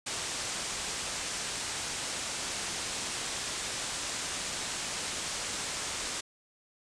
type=low-pass noise; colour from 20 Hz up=white; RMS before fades=-36 dBFS; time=0.06-6.21 s; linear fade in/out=10 ms; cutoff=8900 Hz; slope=48 dB/octave; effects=none